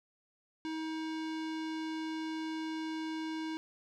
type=tone with low-pass filter; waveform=square; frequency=317.7 Hz; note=D#4; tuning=36 cents sharp; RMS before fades=-38 dBFS; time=0.65-3.57 s; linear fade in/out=0 ms; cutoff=4500 Hz; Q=1.1; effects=12-bit